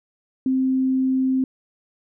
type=tone; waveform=sine; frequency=261.6 Hz; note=C4; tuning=in tune; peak=-17 dBFS; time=0.46-1.44 s; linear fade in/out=2 ms; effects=none